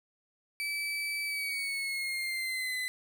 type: tone with pitch glide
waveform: 35% pulse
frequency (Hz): 2306 to 2019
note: D7 to B6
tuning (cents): -32 to +38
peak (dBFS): -30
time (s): 0.6-2.88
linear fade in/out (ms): 0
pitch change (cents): -230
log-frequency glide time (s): 1.25-2.77
effects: none